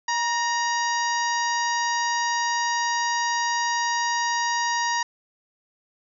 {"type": "harmonic tone with a mistuned harmonic", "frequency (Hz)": 951, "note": "A#5", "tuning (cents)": 34, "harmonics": [1, 2, 3, 4, 5, 6, 7], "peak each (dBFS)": [-24, -27, -38, -38, -33, -33, -37], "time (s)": [0.08, 5.03], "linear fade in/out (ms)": 5, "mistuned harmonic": 2, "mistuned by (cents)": -47, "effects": []}